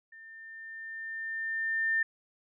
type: tone with level ramp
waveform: sine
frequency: 1800 Hz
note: A6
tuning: 39 cents sharp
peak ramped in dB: -48 to -24 dBFS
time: 0.12-2.03 s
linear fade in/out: 5 ms
effects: none